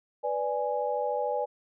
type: chord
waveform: sine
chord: G# diminished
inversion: first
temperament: equal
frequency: 493.9 / 587.3 / 830.6 Hz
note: B4 / D5 / G#5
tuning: 0 / 0 / 0 cents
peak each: -31 dBFS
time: 0.23-1.46 s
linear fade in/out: 20 ms
effects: none